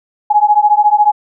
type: beating tone pair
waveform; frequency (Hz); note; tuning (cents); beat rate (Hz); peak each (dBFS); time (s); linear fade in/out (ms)
sine; 830.6 / 844.6; G#5 / G#5; 0 / +29; 14; -10; 0.3-1.12; 10
effects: none